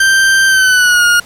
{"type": "tone with pitch glide", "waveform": "40% pulse", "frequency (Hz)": [1568, 1429.6], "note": ["G6", "F6"], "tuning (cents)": [0, 40], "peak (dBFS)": -6, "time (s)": [0, 1.2], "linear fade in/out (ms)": 5, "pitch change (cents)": -160, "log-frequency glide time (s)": [0.47, 1.04], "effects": ["pink hiss -37 dBFS RMS until 1.25 s", "low-pass 12000 Hz 12 dB/octave"]}